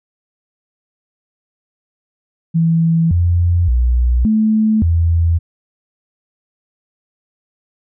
sine tone with pitch steps, 164.7 / 86.9 / 60.9 / 217.5 / 83.7 Hz, E3 / F2 / B1 / A3 / E2, -1 / -8 / -24 / -20 / +27 cents, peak -10 dBFS, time 2.54-5.39 s, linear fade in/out 20 ms, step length 570 ms, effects none

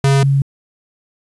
square / sine tone pair in turn, 137.6 / 138.13 Hz, C#3 / C#3, -12 / -6 cents, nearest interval unison, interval 6 cents, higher second, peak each -10 dBFS, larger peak neither, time 0.04-0.23 / 0.23-0.42 s, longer neither, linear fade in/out 2 ms, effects resampled to 24000 Hz + 8-bit

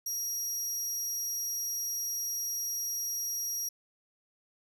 30% pulse tone, 5690 Hz, F8, 31 cents sharp, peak -28 dBFS, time 0.06-3.69 s, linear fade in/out 5 ms, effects none

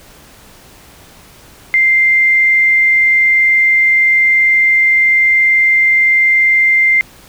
sine tone, 2093 Hz, C7, in tune, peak -7 dBFS, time 1.74-7.01 s, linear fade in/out 0 ms, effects pink hiss -41 dBFS RMS until 7.28 s

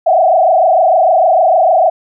sine tone with frequency modulation, 698 Hz, F5, 1 cent flat, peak -6 dBFS, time 0.06-1.9 s, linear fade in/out 10 ms, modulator 26.6 Hz, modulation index 2.6, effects none

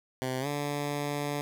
10% pulse tone with pitch glide, 129.3 to 145.13 Hz, C3 to D3, -20 to -20 cents, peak -22 dBFS, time 0.22-1.41 s, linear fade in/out 0 ms, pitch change +200 cents, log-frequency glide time 0.4-0.47 s, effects none

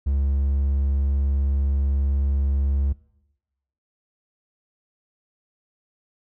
triangle tone, 69.3 Hz, C#2, in tune, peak -17 dBFS, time 0.06-2.93 s, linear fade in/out 10 ms, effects noise-tail reverb RT60 0.9 s tail -20 dB re dry

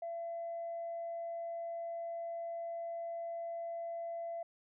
sine tone, 675 Hz, E5, 41 cents sharp, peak -37 dBFS, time 0.02-4.43 s, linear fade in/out 5 ms, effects tanh soft clip ceiling -34 dBFS

